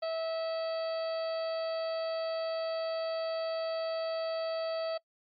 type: harmonic tone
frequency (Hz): 651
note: E5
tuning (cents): -22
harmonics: 1 / 2 / 3 / 4 / 5 / 6 / 7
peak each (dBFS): -31 / -43 / -50 / -51 / -51 / -54 / -46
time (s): 0.02-4.98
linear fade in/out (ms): 10
effects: noise-tail reverb RT60 0.1 s tail -23 dB re dry + MP3 48 kbps